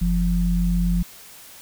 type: tone pair together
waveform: sine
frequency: 46.14 / 174.2 Hz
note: F#1 / F3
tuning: -4 / -4 cents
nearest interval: octave + major seventh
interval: 2300 cents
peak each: -20 dBFS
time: 0.01-1.03 s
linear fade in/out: 10 ms
effects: white hiss -44 dBFS RMS until 1.61 s